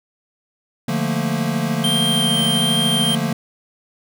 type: chord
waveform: square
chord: Bb major seventh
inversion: first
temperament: equal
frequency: 146.83 / 174.61 / 220 / 233.1 Hz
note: D3 / F3 / A3 / Bb3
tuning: 0 / 0 / 0 / 0 cents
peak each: -25 dBFS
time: 0.88-3.33 s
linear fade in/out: 5 ms
type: tone with vibrato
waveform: square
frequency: 3161 Hz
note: G7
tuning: 14 cents sharp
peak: -18 dBFS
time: 1.84-3.15 s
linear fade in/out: 2 ms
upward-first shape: triangle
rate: 1.3 Hz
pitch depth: 12 cents each way
effects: none